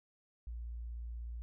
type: tone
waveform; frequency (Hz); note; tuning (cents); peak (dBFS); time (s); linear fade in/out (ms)
sine; 58.27; A#1; 0; -40; 0.47-1.42; 0
effects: none